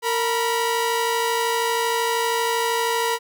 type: tone pair together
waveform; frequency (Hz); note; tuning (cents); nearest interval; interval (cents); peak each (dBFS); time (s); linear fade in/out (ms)
sawtooth; 460.1 / 973; A#4 / B5; -23 / -26; octave + minor second; 1297; -19; 0.02-3.19; 50
effects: none